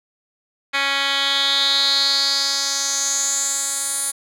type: tone with band-pass filter sweep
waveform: 10% pulse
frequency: 277.2 Hz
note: C#4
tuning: in tune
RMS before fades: -20 dBFS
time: 0.73-4.12 s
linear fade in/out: 20 ms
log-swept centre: 2600 to 9600 Hz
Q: 4.8
effects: none